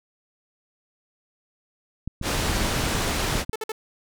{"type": "clicks", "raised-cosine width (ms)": 5, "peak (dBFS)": -17, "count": 8, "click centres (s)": [2.076, 2.214, 2.497, 2.646, 2.839, 2.95, 3.355, 3.495]}
{"type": "low-pass noise", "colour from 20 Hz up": "pink", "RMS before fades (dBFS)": -25, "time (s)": [2.22, 3.45], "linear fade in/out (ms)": 50, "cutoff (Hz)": 9200, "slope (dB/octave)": 12}
{"type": "tone bursts", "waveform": "sawtooth", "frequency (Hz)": 438, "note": "A4", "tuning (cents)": -8, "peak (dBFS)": -23, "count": 3, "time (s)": [3.53, 3.719], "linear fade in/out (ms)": 2, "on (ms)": 27, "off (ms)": 54}
{"effects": []}